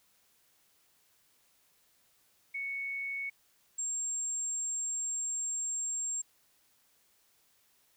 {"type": "tone pair in turn", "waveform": "sine", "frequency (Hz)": [2217, 7457], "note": ["C#7", "A#8"], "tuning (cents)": [0, 0], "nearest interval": "octave + major sixth", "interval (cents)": 2100, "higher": "second", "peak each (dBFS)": [-34, -32], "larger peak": "second", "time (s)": [[2.54, 3.3], [3.78, 6.22]], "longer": "second", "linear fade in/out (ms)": 10, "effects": ["white hiss -69 dBFS RMS until 7.96 s"]}